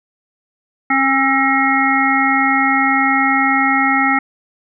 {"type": "harmonic tone with a mistuned harmonic", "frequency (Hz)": 270, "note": "C#4", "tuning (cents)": -45, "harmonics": [1, 3, 5, 7, 8], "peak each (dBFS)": [-18, -18, -18, -18, -18], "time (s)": [0.9, 4.19], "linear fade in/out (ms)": 5, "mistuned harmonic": 5, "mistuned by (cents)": -27, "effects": []}